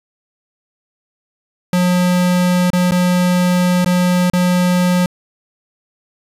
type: tone with dropouts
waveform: square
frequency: 179.5 Hz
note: F3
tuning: 48 cents sharp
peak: -12 dBFS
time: 1.73-5.06 s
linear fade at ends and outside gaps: 2 ms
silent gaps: 2.703-2.732 / 2.91-2.919 / 3.846-3.86 / 4.3-4.334 s
effects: resampled to 32000 Hz